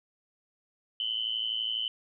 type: tone with amplitude modulation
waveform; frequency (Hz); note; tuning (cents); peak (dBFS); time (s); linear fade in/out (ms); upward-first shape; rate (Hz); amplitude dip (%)
sine; 3027; F#7; +39; -25; 1-1.88; 2; sine; 112; 85
effects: none